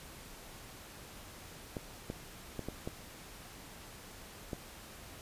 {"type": "clicks", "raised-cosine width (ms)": 2, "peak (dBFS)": -24, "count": 6, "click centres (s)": [1.768, 2.101, 2.593, 2.686, 2.875, 4.532], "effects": ["pink hiss -51 dBFS RMS until 5.21 s", "resampled to 32000 Hz"]}